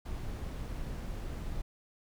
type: noise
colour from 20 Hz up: brown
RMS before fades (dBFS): -38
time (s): 0.05-1.62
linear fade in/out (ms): 10
effects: none